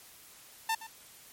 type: tone with echo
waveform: sawtooth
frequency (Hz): 895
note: A5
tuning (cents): +29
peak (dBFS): -24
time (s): 0.69-0.75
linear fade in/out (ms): 5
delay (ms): 120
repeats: 1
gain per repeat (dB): -15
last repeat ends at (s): 0.87
effects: white hiss -54 dBFS RMS until 1.32 s + MP3 64 kbps